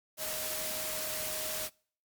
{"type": "tone in noise", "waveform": "sine", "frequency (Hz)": 623, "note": "D#5", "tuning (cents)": 2, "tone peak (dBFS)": -42, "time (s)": [0.17, 1.7], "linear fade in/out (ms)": 50, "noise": "white", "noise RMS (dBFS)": -36, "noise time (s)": [0.17, 1.7], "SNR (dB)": -9, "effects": ["noise-tail reverb RT60 0.5 s tail -26 dB re dry", "MP3 96 kbps"]}